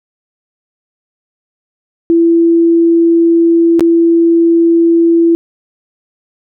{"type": "tone with dropouts", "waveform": "sine", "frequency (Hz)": 334.9, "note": "E4", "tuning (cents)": 27, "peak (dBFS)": -5, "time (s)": [2.1, 5.35], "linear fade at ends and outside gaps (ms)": 0, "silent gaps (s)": [3.795, 3.807], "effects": []}